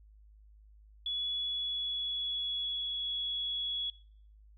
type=tone with pitch glide; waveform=sine; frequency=3396 to 3365 Hz; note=G#7 to G#7; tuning=+38 to +22 cents; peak=-32 dBFS; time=1.06-3.9 s; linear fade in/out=2 ms; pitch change=-16 cents; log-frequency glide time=1.3-3.09 s; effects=noise-tail reverb RT60 0.6 s tail -22 dB re dry + added 52 Hz sine -55 dBFS peak until 4.57 s